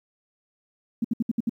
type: tone bursts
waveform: sine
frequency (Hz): 230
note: A#3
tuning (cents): -23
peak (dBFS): -20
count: 6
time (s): 1.02-1.495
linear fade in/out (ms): 5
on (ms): 25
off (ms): 65
effects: 10-bit